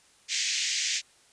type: band-pass noise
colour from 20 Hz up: white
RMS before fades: -29 dBFS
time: 0.28-1.02 s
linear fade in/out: 50 ms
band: 1900 to 7100 Hz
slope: 48 dB/octave
effects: white hiss -60 dBFS RMS until 1.32 s + resampled to 22050 Hz